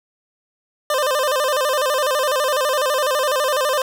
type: tone with vibrato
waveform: 25% pulse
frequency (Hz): 557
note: C#5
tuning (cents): +8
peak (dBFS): -13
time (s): 0.9-3.82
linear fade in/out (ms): 2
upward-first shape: square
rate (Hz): 12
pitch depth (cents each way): 120
effects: none